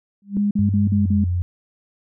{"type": "tone with exponential growth", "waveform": "sine", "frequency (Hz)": 200.7, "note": "G3", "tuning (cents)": 41, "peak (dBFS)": -16, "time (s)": [0.22, 0.37], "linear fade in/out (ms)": 2, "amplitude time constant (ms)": 31}
{"type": "tone bursts", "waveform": "sine", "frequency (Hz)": 204.6, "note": "G#3", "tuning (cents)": -26, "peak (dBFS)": -16, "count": 5, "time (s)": [0.37, 1.242], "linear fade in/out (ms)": 5, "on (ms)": 140, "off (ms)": 43}
{"type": "tone with pitch glide", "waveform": "sine", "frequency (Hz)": [98, 88.83], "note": ["G2", "F2"], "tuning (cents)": [0, 30], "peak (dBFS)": -18, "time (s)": [0.59, 1.42], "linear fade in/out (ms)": 0, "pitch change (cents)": -170, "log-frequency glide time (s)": [0.93, 1.18]}
{"effects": []}